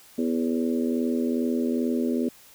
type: harmonic tone with a mistuned harmonic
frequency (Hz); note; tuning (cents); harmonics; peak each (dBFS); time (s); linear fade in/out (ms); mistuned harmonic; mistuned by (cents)
82.4; E2; 0; 3 / 4 / 5 / 6 / 7; -24 / -30 / -30 / -37 / -37; 0.18-2.29; 5; 7; -18
effects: white hiss -52 dBFS RMS until 2.54 s

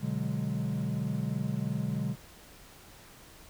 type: chord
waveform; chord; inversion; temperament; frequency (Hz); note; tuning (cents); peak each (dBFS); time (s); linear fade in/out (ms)
triangle; G# half-diminished seventh; first; equal; 123.47 / 146.83 / 185 / 207.7; B2 / D3 / F#3 / G#3; 0 / 0 / 0 / 0; -33 / -32 / -34 / -33; 0-2.16; 50
effects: pink hiss -53 dBFS RMS until 3.49 s

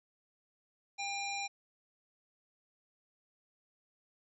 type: harmonic tone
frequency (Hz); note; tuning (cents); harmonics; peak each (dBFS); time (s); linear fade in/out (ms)
799; G5; +33; 1 / 3 / 5 / 7 / 9; -40 / -39 / -44 / -46 / -47; 0.98-1.48; 20
effects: none

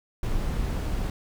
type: noise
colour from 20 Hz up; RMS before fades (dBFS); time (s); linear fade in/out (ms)
brown; -27; 0.23-1.1; 2
effects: none

